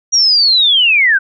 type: linear sweep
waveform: sine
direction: down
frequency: 5760 to 1480 Hz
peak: -7 dBFS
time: 0.12-1.19 s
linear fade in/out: 20 ms
effects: none